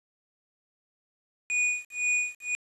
square tone with tremolo, 2463 Hz, D#7, 18 cents flat, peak -23 dBFS, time 1.5-2.55 s, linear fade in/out 0 ms, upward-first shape sine, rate 2 Hz, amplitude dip 100%, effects resampled to 24000 Hz + 9-bit

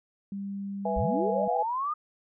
sine tone with pitch glide, 198.4 to 197.03 Hz, G3 to G3, +21 to +9 cents, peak -32 dBFS, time 0.32-1.48 s, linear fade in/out 2 ms, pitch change -12 cents, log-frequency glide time 1.18-1.3 s
sine chord, E major, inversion second, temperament equal, 493.9 / 659.3 / 830.6 Hz, B4 / E5 / G#5, 0 / 0 / 0 cents, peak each -31 / -31 / -31 dBFS, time 0.85-1.63 s, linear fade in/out 5 ms
sine linear sweep, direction up, 34.65 to 1244.5 Hz, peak -27 dBFS, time 0.96-1.94 s, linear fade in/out 10 ms
effects none

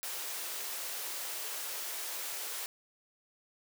white high-pass noise, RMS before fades -39 dBFS, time 0.03-2.66 s, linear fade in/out 0 ms, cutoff 370 Hz, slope 24 dB/octave, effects none

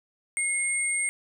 sine tone pair together, 2162 / 8640 Hz, C#7 / C#9, -44 / -45 cents, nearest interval 2 octaves, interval 2399 cents, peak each -27 dBFS, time 0.37-1.09 s, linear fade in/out 0 ms, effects 9-bit

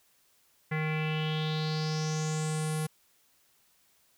square tone with low-pass filter sweep, 155.56 Hz, D#3, in tune, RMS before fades -31 dBFS, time 0.71-2.87 s, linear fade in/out 10 ms, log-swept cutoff 2000 to 11000 Hz, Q 5.3, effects white hiss -67 dBFS RMS until 4.17 s

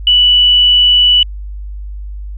sine tone, 2960 Hz, F#7, in tune, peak -5 dBFS, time 0.07-1.23 s, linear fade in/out 2 ms, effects added 50 Hz sine -22 dBFS peak until 2.37 s

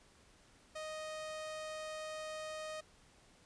sawtooth tone, 622.3 Hz, D#5, in tune, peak -38 dBFS, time 0.75-2.81 s, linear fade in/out 10 ms, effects pink hiss -65 dBFS RMS until 3.45 s + resampled to 22050 Hz

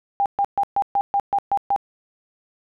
sine tone bursts, 801 Hz, G5, 37 cents sharp, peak -16 dBFS, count 9, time 0.2-1.762 s, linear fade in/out 0 ms, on 58 ms, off 130 ms, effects none

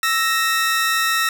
sawtooth tone pair together, 1318.5 / 1864.7 Hz, E6 / A#6, 0 / 0 cents, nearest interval tritone, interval 600 cents, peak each -16 dBFS, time 0.03-1.29 s, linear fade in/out 2 ms, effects none

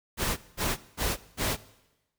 pink noise bursts, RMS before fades -28 dBFS, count 4, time 0.17-1.57 s, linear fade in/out 50 ms, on 200 ms, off 200 ms, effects noise-tail reverb RT60 1.0 s tail -19 dB re dry

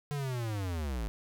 square linear sweep, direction down, 148.5 to 50.4 Hz, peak -33 dBFS, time 0.11-1.08 s, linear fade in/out 0 ms, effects none

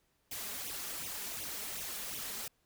white noise with flanger, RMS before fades -41 dBFS, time 0.31-2.48 s, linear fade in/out 5 ms, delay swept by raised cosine 0.31 to 5.01 ms, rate 2.7 Hz, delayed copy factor +0.85, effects pink hiss -75 dBFS RMS until 2.65 s

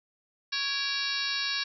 harmonic tone with a mistuned harmonic, 554.4 Hz, C#5, in tune, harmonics 2 / 3 / 4 / 5 / 6 / 7 / 8 / 9 / 10, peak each -42 / -35 / -38 / -38 / -42 / -34 / -34 / -39 / -37 dBFS, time 0.52-1.64 s, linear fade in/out 10 ms, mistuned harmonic 4, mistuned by +84 cents, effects none

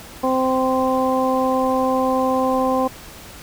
harmonic tone, 260 Hz, C4, 11 cents flat, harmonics 1 / 2 / 3 / 4, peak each -21 / -20 / -23 / -23 dBFS, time 0.23-2.88 s, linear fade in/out 10 ms, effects pink hiss -39 dBFS RMS until 3.42 s

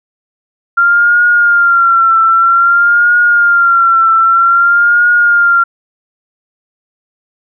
sine tone with vibrato, 1385 Hz, F6, 15 cents flat, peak -5 dBFS, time 0.77-5.64 s, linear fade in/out 10 ms, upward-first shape triangle, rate 0.52 Hz, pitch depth 65 cents each way, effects none

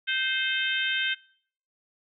harmonic tone with a mistuned harmonic, 520 Hz, C5, 11 cents flat, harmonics 3 / 4 / 5 / 6 / 7, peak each -28 / -34 / -32 / -30 / -34 dBFS, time 0.07-1.15 s, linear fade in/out 20 ms, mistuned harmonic 4, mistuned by +23 cents, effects noise-tail reverb RT60 0.6 s tail -24 dB re dry

